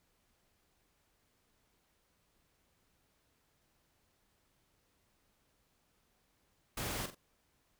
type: noise with echo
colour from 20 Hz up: pink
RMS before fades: -39 dBFS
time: 6.77-7.06 s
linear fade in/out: 5 ms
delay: 44 ms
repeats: 2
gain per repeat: -9 dB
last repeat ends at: 7.148 s
effects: pink hiss -75 dBFS RMS until 7.79 s